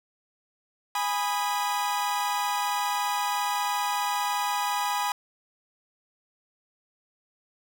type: chord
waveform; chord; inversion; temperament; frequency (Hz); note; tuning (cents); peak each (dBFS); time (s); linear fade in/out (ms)
40% pulse; G# minor; none; equal with one note detuned; 822.5 / 987.8 / 1244.5; G#5 / B5 / D#6; -17 / 0 / 0; -28 / -28 / -33; 0.95-5.12; 2
effects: none